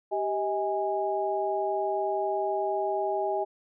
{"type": "tone cluster", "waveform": "sine", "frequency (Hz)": [390.9, 635, 824], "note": ["G4", "D#5", "G#5"], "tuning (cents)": [-5, 35, -14], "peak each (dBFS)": -30, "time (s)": [0.11, 3.45], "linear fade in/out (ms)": 20, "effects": []}